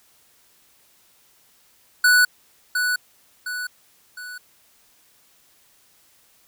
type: tone with echo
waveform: square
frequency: 1480 Hz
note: F#6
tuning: in tune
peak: -13 dBFS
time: 2.04-2.25 s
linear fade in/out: 5 ms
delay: 710 ms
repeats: 3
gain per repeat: -7 dB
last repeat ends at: 4.38 s
effects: white hiss -58 dBFS RMS until 6.47 s